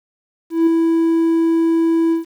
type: tone with ADSR envelope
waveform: triangle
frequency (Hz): 329.6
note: E4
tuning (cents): 0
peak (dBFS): -6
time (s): 0.5-2.25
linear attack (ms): 170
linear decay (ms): 4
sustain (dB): -4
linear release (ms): 130
effects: tanh soft clip ceiling -3 dBFS + 8-bit